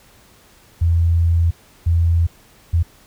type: tone bursts at uneven times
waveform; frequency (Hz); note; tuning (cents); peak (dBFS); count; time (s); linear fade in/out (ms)
sine; 84.1; E2; +35; -12; 3; 0.81-1.51 / 1.86-2.27 / 2.73-2.83; 10
effects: pink hiss -50 dBFS RMS until 3.06 s